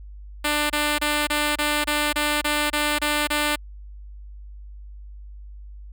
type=tone bursts; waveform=5% pulse; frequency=296.9 Hz; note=D4; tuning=19 cents sharp; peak=-9 dBFS; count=11; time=0.44-3.56 s; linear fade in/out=10 ms; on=260 ms; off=26 ms; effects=added 50 Hz sine -37 dBFS peak until 5.92 s